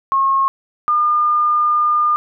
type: tone pair in turn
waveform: sine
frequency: 1084 / 1209.5 Hz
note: C#6 / D#6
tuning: -39 / -49 cents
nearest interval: major second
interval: 190 cents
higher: second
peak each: -12 dBFS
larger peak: neither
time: 0.12-0.48 / 0.88-2.16 s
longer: second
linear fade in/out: 0 ms
effects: none